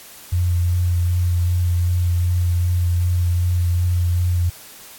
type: tone with vibrato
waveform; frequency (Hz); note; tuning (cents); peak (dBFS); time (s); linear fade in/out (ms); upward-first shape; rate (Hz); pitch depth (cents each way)
sine; 87.8; F2; +10; -15; 0.32-4.5; 10; sine; 2.6; 18
effects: white hiss -41 dBFS RMS until 4.98 s + AAC 64 kbps